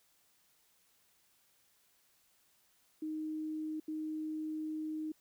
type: tone bursts at uneven times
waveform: sine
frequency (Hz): 311.1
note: D#4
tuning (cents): 0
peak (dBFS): -36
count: 2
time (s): 3.02-3.8 / 3.88-5.12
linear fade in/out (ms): 5
effects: white hiss -71 dBFS RMS until 5.2 s